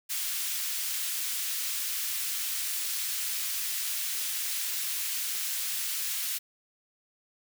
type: high-pass noise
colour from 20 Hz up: white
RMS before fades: -32 dBFS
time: 0.09-6.39 s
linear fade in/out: 20 ms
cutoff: 2000 Hz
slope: 12 dB/octave
effects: none